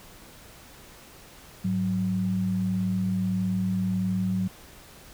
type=tone pair together; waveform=sine; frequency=104.3 / 185.84 Hz; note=G#2 / F#3; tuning=+8 / +8 cents; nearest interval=minor seventh; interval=1000 cents; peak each=-31 / -24 dBFS; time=1.64-4.48 s; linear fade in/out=10 ms; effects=pink hiss -49 dBFS RMS until 5.13 s